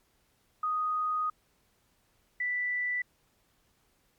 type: tone pair in turn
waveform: sine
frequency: 1244.5 / 1975.5 Hz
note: D#6 / B6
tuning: 0 / 0 cents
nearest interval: minor sixth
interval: 800 cents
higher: second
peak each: -27 / -28 dBFS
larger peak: first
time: 0.63-1.3 / 2.4-3.02 s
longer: first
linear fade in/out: 5 ms
effects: pink hiss -70 dBFS RMS until 4.18 s + MP3 96 kbps